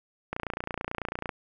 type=click train; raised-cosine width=0.5 ms; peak=-16 dBFS; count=29; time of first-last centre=0.33-1.292 s; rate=29.1 Hz; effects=none